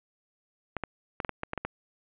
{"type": "clicks", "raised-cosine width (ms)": 0.5, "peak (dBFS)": -16, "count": 9, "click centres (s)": [0.767, 0.837, 1.202, 1.248, 1.293, 1.434, 1.534, 1.577, 1.65], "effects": ["resampled to 8000 Hz", "9-bit"]}